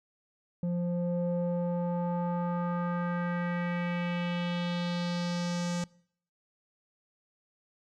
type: tone with low-pass filter sweep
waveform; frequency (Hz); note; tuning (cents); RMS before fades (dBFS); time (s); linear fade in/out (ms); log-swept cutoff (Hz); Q
square; 174.61; F3; 0; -31; 0.63-5.84; 2; 370 to 6900; 2.4
effects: noise-tail reverb RT60 0.6 s tail -24 dB re dry